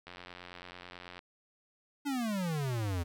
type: click train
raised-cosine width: 0.3 ms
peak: -30 dBFS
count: 101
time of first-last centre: 0.07-1.191 s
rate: 89.2 Hz
type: exponential sweep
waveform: square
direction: down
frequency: 293.7 to 82.41 Hz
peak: -32 dBFS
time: 2.05-3.04 s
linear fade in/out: 20 ms
effects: 12-bit